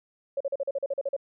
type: tone bursts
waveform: sine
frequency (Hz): 553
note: C#5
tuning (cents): -4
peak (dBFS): -25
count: 11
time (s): 0.37-1.165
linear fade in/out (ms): 5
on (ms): 35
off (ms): 41
effects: none